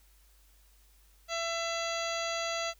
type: harmonic tone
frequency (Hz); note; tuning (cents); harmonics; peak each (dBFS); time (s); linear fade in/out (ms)
670; E5; +28; 1 / 2 / 3 / 4 / 5 / 6 / 7 / 9 / 10; -35 / -38 / -40 / -41 / -42 / -43 / -43 / -45 / -45; 1.28-2.74; 50
effects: added 50 Hz sine -60 dBFS peak until 2.79 s + white hiss -66 dBFS RMS until 2.79 s